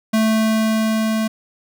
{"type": "tone with level ramp", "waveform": "square", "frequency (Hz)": 220, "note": "A3", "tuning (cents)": 0, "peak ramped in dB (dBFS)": [-14, -18], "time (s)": [0.13, 1.28], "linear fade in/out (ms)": 10, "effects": []}